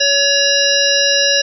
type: harmonic tone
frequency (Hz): 563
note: C#5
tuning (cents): +27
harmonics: 1 / 3 / 5 / 7 / 9 / 10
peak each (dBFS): -18 / -18 / -18 / -18 / -18 / -18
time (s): 0-1.42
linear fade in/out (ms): 10
effects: none